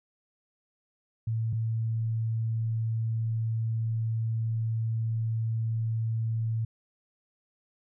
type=tone pair in turn; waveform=sine; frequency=112.7 / 112.7 Hz; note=A2 / A2; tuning=+42 / +42 cents; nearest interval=unison; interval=0 cents; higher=neither; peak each=-26 dBFS; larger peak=neither; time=1.27-1.53 / 1.53-6.65 s; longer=second; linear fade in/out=5 ms; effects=none